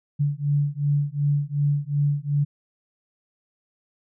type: beating tone pair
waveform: sine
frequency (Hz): 143.1 / 145.8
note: D3 / D3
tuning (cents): -45 / -12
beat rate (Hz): 2.7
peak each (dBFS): -23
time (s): 0.19-2.45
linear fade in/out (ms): 20
effects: none